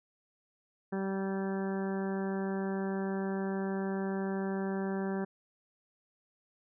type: harmonic tone with a mistuned harmonic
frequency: 193.3 Hz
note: G3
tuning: 24 cents flat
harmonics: 1 / 2 / 3 / 4 / 5 / 6 / 7 / 8 / 9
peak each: -33 / -36 / -44 / -44 / -48 / -52 / -52 / -48 / -51 dBFS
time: 0.92-5.25 s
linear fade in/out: 10 ms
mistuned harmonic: 8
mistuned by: +22 cents
effects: none